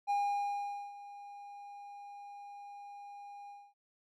triangle tone with ADSR envelope, 811 Hz, G#5, 41 cents flat, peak -26 dBFS, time 0.07-3.74 s, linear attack 32 ms, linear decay 820 ms, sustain -18 dB, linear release 250 ms, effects MP3 96 kbps

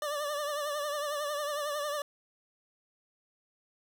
25% pulse tone with vibrato, 587.3 Hz, D5, in tune, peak -28 dBFS, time 0.02-2.02 s, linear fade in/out 2 ms, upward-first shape triangle, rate 11 Hz, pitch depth 69 cents each way, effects none

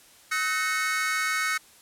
45% pulse tone cluster, 1281 / 1508 / 1842 / 2196 Hz, E6 / F#6 / A#6 / C#7, -50 / +32 / -21 / -17 cents, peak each -30 / -30 / -32 / -29 dBFS, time 0.31-1.58 s, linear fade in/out 10 ms, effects white hiss -54 dBFS RMS until 1.81 s + low-pass 12000 Hz 12 dB/octave

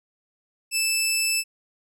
15% pulse tone, 2635 Hz, E7, 1 cent flat, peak -14 dBFS, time 0.71-1.44 s, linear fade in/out 50 ms, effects none

